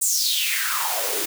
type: noise with high-pass filter sweep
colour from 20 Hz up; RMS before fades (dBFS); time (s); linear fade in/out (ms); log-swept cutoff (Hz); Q
white; -23; 0.01-1.26; 10; 8300 to 310; 5.4
effects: none